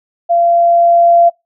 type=tone with level ramp; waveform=sine; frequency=686 Hz; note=F5; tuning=31 cents flat; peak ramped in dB=-8 to -4 dBFS; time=0.29-1.3 s; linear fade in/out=20 ms; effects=noise-tail reverb RT60 0.2 s tail -24 dB re dry